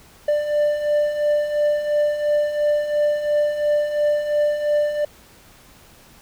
triangle beating tone pair, 590 / 592.9 Hz, D5 / D5, +8 / +16 cents, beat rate 2.9 Hz, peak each -23 / -16 dBFS, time 0.28-5.05 s, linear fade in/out 5 ms, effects pink hiss -49 dBFS RMS until 6.21 s

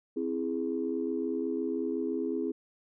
sine chord, C augmented, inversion none, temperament equal, 261.6 / 329.6 / 415.3 Hz, C4 / E4 / G#4, 0 / 0 / 0 cents, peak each -33 dBFS, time 0.16-2.52 s, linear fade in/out 10 ms, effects tanh soft clip ceiling -19 dBFS

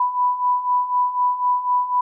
sine beating tone pair, 987.8 / 991.8 Hz, B5 / B5, 0 / +7 cents, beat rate 4 Hz, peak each -23 / -18 dBFS, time 0-2.01 s, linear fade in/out 5 ms, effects none

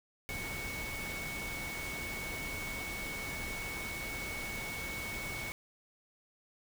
sine tone in noise, 2219 Hz, C#7, 1 cent sharp, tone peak -40 dBFS, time 0.29-5.52 s, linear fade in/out 0 ms, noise pink, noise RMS -42 dBFS, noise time 0.29-5.52 s, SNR -1 dB, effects none

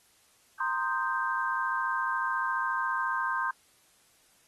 sine chord, C minor seventh, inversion third, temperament equal with one note detuned, 932.3 / 1046.5 / 1235.9 / 1568 Hz, Bb5 / C6 / Eb6 / G6, 0 / 0 / -12 / 0 cents, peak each -35 / -31 / -36 / -31 dBFS, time 0.6-3.51 s, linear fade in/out 5 ms, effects white hiss -64 dBFS RMS until 4.47 s + AAC 32 kbps

